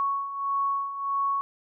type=beating tone pair; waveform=sine; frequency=1108.7 / 1110.3 Hz; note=C#6 / C#6; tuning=0 / +2 cents; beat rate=1.6 Hz; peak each=-32 / -26 dBFS; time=0-1.41 s; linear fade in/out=0 ms; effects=none